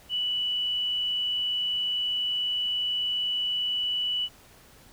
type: tone with frequency modulation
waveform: sine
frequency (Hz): 2960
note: F#7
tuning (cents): 0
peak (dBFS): -25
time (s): 0.09-4.29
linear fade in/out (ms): 50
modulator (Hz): 31.5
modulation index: 0.21
effects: pink hiss -54 dBFS RMS until 4.92 s